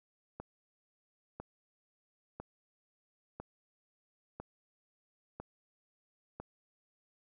click train, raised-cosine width 1 ms, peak -28 dBFS, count 7, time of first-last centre 0.4-6.4 s, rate 1 Hz, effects none

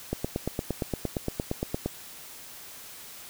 click train, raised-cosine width 2 ms, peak -14 dBFS, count 16, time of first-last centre 0.13-1.86 s, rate 8.67 Hz, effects white hiss -45 dBFS RMS until 3.29 s

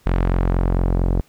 sawtooth tone with low-pass filter sweep, 44.43 Hz, F1, 31 cents sharp, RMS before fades -18 dBFS, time 0.06-1.21 s, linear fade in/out 0 ms, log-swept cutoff 2200 to 590 Hz, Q 0.76, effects pink hiss -56 dBFS RMS until 1.28 s

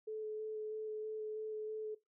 sine tone with vibrato, 431.9 Hz, A4, 32 cents flat, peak -39 dBFS, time 0.07-1.95 s, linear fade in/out 10 ms, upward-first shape square, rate 3.1 Hz, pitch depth 9 cents each way, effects noise-tail reverb RT60 0.2 s tail -19 dB re dry

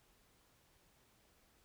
silence, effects pink hiss -71 dBFS RMS until 1.64 s

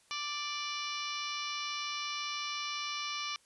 harmonic tone with a mistuned harmonic, 587.3 Hz, D5, in tune, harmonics 2 / 3 / 4 / 5 / 6 / 7 / 8 / 9 / 10, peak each -40 / -51 / -41 / -43 / -45 / -45 / -49 / -45 / -48 dBFS, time 0.11-3.36 s, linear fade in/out 0 ms, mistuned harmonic 9, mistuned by +34 cents, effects white hiss -66 dBFS RMS until 3.45 s + resampled to 24000 Hz

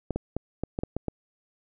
clicks, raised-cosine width 2 ms, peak -15 dBFS, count 8, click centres 0.107 / 0.16 / 0.366 / 0.636 / 0.789 / 0.835 / 0.966 / 1.083 s, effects none

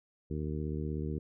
harmonic tone, 76.2 Hz, D#2, 36 cents flat, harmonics 1 / 2 / 3 / 4 / 5 / 6, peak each -37 / -37 / -41 / -42 / -42 / -46 dBFS, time 0.3-1.19 s, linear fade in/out 10 ms, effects none

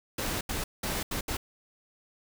pink noise bursts at uneven times, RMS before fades -32 dBFS, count 5, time 0.18-0.41 / 0.49-0.64 / 0.83-1.03 / 1.11-1.21 / 1.28-1.37 s, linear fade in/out 5 ms, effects none

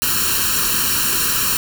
white noise with comb filter, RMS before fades -18 dBFS, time 0.02-1.57 s, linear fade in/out 0 ms, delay 0.71 ms, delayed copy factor +0.9, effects none

